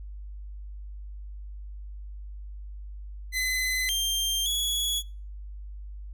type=tone with pitch steps; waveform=sawtooth; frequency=2028 / 3177 / 3369 Hz; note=B6 / G7 / G#7; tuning=+45 / +23 / +24 cents; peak=-22 dBFS; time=3.32-5.03 s; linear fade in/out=50 ms; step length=570 ms; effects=noise-tail reverb RT60 0.4 s tail -26 dB re dry + added 50 Hz sine -37 dBFS peak until 6.13 s